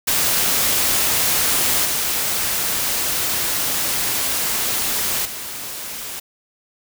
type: noise with level steps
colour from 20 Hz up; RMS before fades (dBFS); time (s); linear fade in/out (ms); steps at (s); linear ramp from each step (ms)
white; -18 / -21 / -30; 0.07-6.2; 10; 1.85 / 5.25; 5
effects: none